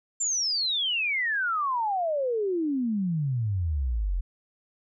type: exponential sweep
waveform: sine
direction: down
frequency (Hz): 7400 to 41.09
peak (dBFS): -24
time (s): 0.2-4.21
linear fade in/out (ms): 10
effects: none